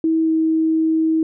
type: tone with pitch glide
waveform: sine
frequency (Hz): 322.6 to 320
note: E4 to D#4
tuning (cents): -37 to +49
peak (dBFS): -14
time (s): 0.04-1.23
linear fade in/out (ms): 2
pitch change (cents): -14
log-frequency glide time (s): 0.22-0.3
effects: none